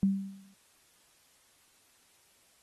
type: tone with exponential decay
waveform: sine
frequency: 195 Hz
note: G3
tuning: 9 cents flat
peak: -20 dBFS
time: 0.03-0.54 s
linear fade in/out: 0 ms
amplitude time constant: 110 ms
effects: white hiss -65 dBFS RMS until 2.62 s + AAC 32 kbps